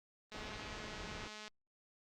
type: click train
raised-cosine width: 0.2 ms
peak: -32 dBFS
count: 248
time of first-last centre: 0.32-1.48 s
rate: 213 Hz
type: low-pass noise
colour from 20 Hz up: pink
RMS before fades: -49 dBFS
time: 0.34-1.28 s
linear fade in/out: 5 ms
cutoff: 2900 Hz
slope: 48 dB/octave
effects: Opus 24 kbps